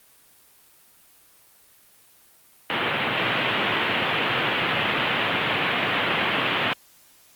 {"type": "band-pass noise", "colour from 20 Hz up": "white", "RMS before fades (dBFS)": -24, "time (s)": [2.7, 6.73], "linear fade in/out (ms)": 0, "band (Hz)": [100, 3200], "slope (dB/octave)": 48, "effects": ["white hiss -55 dBFS RMS until 7.35 s", "Opus 32 kbps"]}